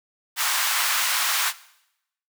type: high-pass noise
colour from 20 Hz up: pink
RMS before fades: -23 dBFS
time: 0.36-1.53 s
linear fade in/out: 50 ms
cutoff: 1000 Hz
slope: 24 dB/octave
effects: noise-tail reverb RT60 0.8 s tail -18 dB re dry